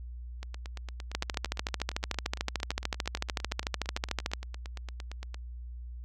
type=two click trains; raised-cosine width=0.2 ms; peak=-24 / -12 dBFS; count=44 / 44; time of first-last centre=0.43-5.344 / 1.15-4.335 s; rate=8.75 / 13.5 Hz; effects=added 60 Hz sine -39 dBFS peak until 6.04 s